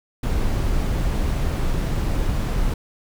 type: noise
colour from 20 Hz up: brown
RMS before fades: -21 dBFS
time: 0.23-2.74 s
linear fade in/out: 5 ms
effects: none